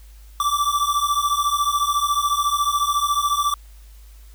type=beating tone pair; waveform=square; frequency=1158 / 1172 Hz; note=D6 / D6; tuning=-25 / -4 cents; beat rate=14 Hz; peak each=-22 / -22 dBFS; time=0.4-3.54 s; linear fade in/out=2 ms; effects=added 52 Hz sine -41 dBFS peak until 4.34 s + white hiss -55 dBFS RMS until 4.34 s